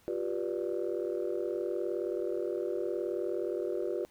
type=chord; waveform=sine; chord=G dominant seventh; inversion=third; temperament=just; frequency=352.8 / 392 / 490 / 588 Hz; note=F4 / G4 / B4 / D5; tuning=+18 / 0 / -14 / +2 cents; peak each=-34 / -35 / -36 / -38 dBFS; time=0.08-4.05 s; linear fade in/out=0 ms; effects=tanh soft clip ceiling -23 dBFS + pink hiss -64 dBFS RMS until 4.1 s